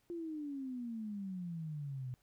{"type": "exponential sweep", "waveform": "sine", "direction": "down", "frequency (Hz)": [349.2, 123.47], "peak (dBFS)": -39, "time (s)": [0.1, 2.14], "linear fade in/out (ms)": 0, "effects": ["pink hiss -75 dBFS RMS until 2.22 s"]}